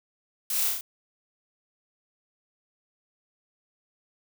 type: noise with echo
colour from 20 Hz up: blue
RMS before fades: -29 dBFS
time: 0.5-0.69 s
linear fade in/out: 2 ms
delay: 30 ms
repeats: 4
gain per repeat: -2 dB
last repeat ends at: 0.81 s
effects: none